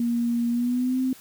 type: tone with pitch glide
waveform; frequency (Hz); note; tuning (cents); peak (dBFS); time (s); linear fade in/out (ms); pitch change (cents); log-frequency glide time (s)
sine; 236.2 to 259.1; A#3 to C4; +23 to -17; -21; 0-1.13; 2; +160; 0.5-1
effects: white hiss -49 dBFS RMS until 1.2 s